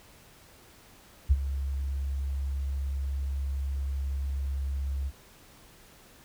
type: tone with ADSR envelope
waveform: sine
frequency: 68.5 Hz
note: C#2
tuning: 20 cents flat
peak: -15 dBFS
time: 1.29-5.12 s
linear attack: 24 ms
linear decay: 39 ms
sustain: -13 dB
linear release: 52 ms
effects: pink hiss -55 dBFS RMS until 6.24 s